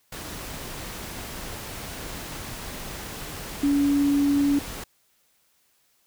sine tone in noise, 284 Hz, C#4, 42 cents sharp, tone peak -18 dBFS, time 3.63-4.59 s, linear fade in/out 5 ms, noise pink, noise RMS -36 dBFS, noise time 0.12-4.84 s, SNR +15 dB, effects white hiss -66 dBFS RMS until 6.06 s

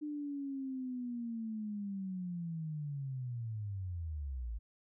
sine linear sweep, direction down, 301.5 to 52.5 Hz, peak -37 dBFS, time 0.01-4.59 s, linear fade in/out 20 ms, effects none

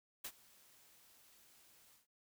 white noise with ADSR envelope, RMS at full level -43 dBFS, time 0.24-2.07 s, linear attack 8 ms, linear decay 63 ms, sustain -23 dB, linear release 140 ms, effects none

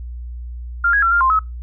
sine tone with pitch steps, 1394 / 1655 / 1358 / 1398 / 1049 / 1285 Hz, F6 / G#6 / F6 / F6 / C6 / E6, -4 / -6 / -49 / +1 / +4 / -45 cents, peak -12 dBFS, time 0.84-1.392 s, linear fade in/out 5 ms, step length 92 ms, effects noise-tail reverb RT60 0.2 s tail -23 dB re dry + added 60 Hz sine -27 dBFS peak until 1.62 s

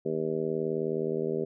harmonic tone, 79.4 Hz, D#2, 36 cents sharp, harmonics 2 / 3 / 4 / 5 / 6 / 7 / 8, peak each -37 / -36 / -39 / -30 / -34 / -42 / -42 dBFS, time 0.05-1.45 s, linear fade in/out 10 ms, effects none

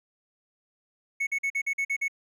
triangle tone bursts, 2208 Hz, C#7, 7 cents flat, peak -23 dBFS, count 8, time 1.2-2.082 s, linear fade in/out 10 ms, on 70 ms, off 46 ms, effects none

